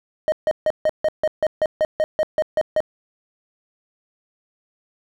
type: tone bursts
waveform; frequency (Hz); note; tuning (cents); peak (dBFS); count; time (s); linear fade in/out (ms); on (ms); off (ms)
triangle; 621; D#5; -3; -13; 14; 0.28-2.804; 0; 41; 150
effects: none